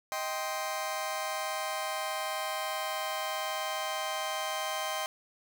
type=chord; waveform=sawtooth; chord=C minor; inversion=first; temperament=just; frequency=627.9 / 784.9 / 1046.5 Hz; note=Eb5 / G5 / C6; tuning=+16 / +2 / 0 cents; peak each=-33 dBFS; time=0.12-5.06 s; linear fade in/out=0 ms; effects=none